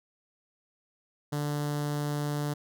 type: tone with notch filter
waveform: sawtooth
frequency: 146.83 Hz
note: D3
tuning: in tune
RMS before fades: -31 dBFS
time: 1.32-2.54 s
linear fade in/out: 10 ms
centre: 2400 Hz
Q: 1.6
effects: none